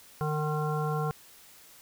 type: harmonic tone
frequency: 152.2 Hz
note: D#3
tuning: 38 cents flat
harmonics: 1 / 3 / 5 / 7 / 9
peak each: -29 / -34 / -36 / -37 / -39 dBFS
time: 0.21-1.11 s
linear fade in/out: 0 ms
effects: white hiss -54 dBFS RMS until 1.81 s